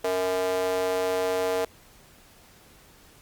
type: tone with high-pass filter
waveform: square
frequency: 92.5 Hz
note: F#2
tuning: in tune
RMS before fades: -26 dBFS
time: 0.04-1.65 s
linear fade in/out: 5 ms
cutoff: 530 Hz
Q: 6.2
effects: pink hiss -54 dBFS RMS until 3.21 s + Opus 48 kbps